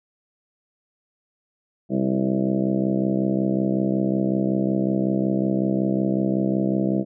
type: harmonic tone with a mistuned harmonic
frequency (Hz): 65.41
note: C2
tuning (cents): 0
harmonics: 2 / 3 / 4 / 5 / 6 / 7 / 8 / 9 / 10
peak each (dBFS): -30 / -22 / -29 / -25 / -33 / -35 / -33 / -33 / -33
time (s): 1.89-7.05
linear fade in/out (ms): 50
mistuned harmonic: 6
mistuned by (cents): -42
effects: none